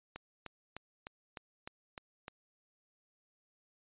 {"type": "click train", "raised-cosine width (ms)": 0.3, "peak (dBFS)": -27, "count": 8, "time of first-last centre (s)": [0.16, 2.281], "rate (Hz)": 3.3, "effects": ["resampled to 8000 Hz"]}